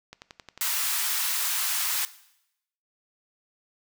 click train, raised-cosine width 0.2 ms, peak -24 dBFS, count 6, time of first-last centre 0.13-0.576 s, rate 11.2 Hz
white high-pass noise, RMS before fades -27 dBFS, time 0.61-2.05 s, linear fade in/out 0 ms, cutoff 890 Hz, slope 24 dB/octave
effects noise-tail reverb RT60 0.8 s tail -17 dB re dry

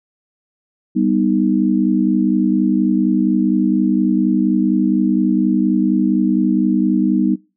sine chord, G augmented, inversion none, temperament equal, 196 / 246.9 / 311.1 Hz, G3 / B3 / D#4, 0 / 0 / 0 cents, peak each -17 dBFS, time 0.95-7.36 s, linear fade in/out 20 ms, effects noise-tail reverb RT60 0.3 s tail -23 dB re dry

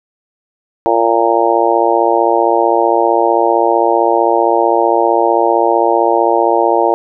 harmonic tone, 115.5 Hz, A#2, 16 cents flat, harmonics 3 / 4 / 5 / 6 / 7 / 8, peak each -16 / -16 / -16 / -16 / -16 / -16 dBFS, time 0.86-6.94 s, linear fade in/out 0 ms, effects none

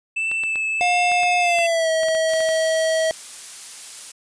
triangle tone with vibrato, 2637 Hz, E7, in tune, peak -19 dBFS, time 0.16-1.67 s, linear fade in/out 10 ms, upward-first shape triangle, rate 1.5 Hz, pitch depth 21 cents each way
clicks, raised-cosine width 0.3 ms, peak -18 dBFS, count 12, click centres 0.315 / 0.436 / 0.557 / 1.117 / 1.233 / 1.587 / 2.033 / 2.085 / 2.15 / 2.336 / 2.405 / 2.489 s
square tone with pitch glide, 713 to 642.6 Hz, F5 to E5, +36 to -44 cents, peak -18 dBFS, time 0.81-3.11 s, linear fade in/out 0 ms, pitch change -180 cents, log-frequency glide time 1.39-1.9 s
blue noise, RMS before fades -33 dBFS, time 2.28-4.12 s, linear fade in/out 10 ms
effects resampled to 22050 Hz

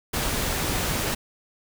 pink noise, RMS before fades -26 dBFS, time 0.13-1.15 s, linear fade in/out 10 ms, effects none

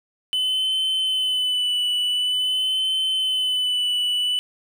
triangle tone with vibrato, 3014 Hz, F#7, 31 cents sharp, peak -18 dBFS, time 0.33-4.39 s, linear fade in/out 0 ms, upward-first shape sine, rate 0.47 Hz, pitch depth 30 cents each way, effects none

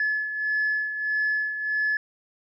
sine beating tone pair, 1716 / 1717.6 Hz, A6 / A6, -44 / -42 cents, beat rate 1.6 Hz, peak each -23 / -30 dBFS, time 0-1.97 s, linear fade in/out 2 ms, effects tanh soft clip ceiling -18 dBFS

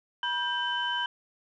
sine tone cluster, 969 / 1577 / 3038 Hz, B5 / G6 / F#7, -33 / +10 / +45 cents, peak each -31 dBFS, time 0.23-1.06 s, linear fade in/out 2 ms, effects tanh soft clip ceiling -18 dBFS

